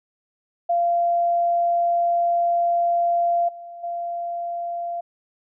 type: tone with level steps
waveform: sine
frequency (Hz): 690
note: F5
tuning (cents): -21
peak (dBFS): -17 / -35 / -25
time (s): 0.69-5.01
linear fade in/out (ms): 10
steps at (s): 3.48 / 3.83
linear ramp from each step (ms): 10
effects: none